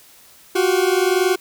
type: tone pair together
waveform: 40% pulse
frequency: 359.1 / 380 Hz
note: F4 / F#4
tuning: +48 / +46 cents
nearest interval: minor second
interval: 98 cents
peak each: -17 dBFS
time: 0.55-1.36 s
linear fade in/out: 10 ms
effects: white hiss -48 dBFS RMS until 1.4 s